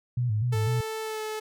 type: tone with vibrato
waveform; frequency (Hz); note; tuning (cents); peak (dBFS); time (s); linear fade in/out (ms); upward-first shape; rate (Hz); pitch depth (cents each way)
sine; 114.4; A#2; -32; -23; 0.17-0.81; 5; square; 4; 120
type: tone with pitch glide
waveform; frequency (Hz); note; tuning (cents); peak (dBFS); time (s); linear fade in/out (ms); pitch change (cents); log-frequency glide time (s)
sawtooth; 440 to 432.4; A4 to A4; 0 to -30; -27; 0.52-1.4; 10; -30; 1.02-1.22
effects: none